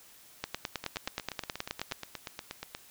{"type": "two click trains", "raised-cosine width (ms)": 0.2, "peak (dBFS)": [-15, -20], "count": [15, 17], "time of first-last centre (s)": [[0.44, 1.921], [0.84, 2.749]], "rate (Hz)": [9.45, 8.38], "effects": ["white hiss -56 dBFS RMS until 2.9 s"]}